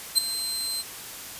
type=tone with ADSR envelope; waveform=25% pulse; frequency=4122 Hz; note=C8; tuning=27 cents flat; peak=-9 dBFS; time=0.15-0.83 s; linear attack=32 ms; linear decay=4 ms; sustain=-14 dB; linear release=29 ms; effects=white hiss -39 dBFS RMS until 1.39 s + resampled to 32000 Hz